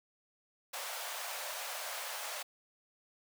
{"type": "high-pass noise", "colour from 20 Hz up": "pink", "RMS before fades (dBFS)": -41, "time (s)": [0.73, 2.43], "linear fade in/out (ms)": 10, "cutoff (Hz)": 550, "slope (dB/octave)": 48, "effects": []}